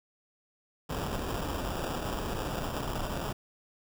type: noise with sample-and-hold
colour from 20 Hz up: pink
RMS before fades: -34 dBFS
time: 0.89-3.33 s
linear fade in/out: 10 ms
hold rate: 2100 Hz
effects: none